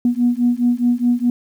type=beating tone pair; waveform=sine; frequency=240 / 244.8 Hz; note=B3 / B3; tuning=-49 / -15 cents; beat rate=4.8 Hz; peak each=-16 dBFS; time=0.05-1.3 s; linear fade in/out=2 ms; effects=tanh soft clip ceiling -6 dBFS + 8-bit